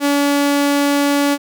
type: tone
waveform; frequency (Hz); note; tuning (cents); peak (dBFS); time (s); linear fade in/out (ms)
sawtooth; 285.1; C#4; +49; -9; 0-1.38; 50
effects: none